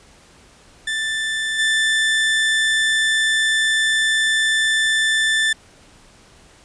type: tone with level steps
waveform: 30% pulse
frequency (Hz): 1768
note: A6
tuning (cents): +8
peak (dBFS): -18 / -13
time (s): 0.87-5.53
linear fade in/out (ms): 5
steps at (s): 1.58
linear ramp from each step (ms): 20
effects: pink hiss -49 dBFS RMS until 6.64 s + resampled to 22050 Hz